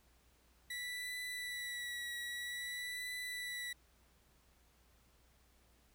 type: tone with vibrato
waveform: 30% pulse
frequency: 1956 Hz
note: B6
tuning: 17 cents flat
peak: -38 dBFS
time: 0.7-3.73 s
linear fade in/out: 5 ms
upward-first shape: triangle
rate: 0.51 Hz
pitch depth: 29 cents each way
effects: added 60 Hz sine -70 dBFS peak until 5.94 s + pink hiss -71 dBFS RMS until 5.94 s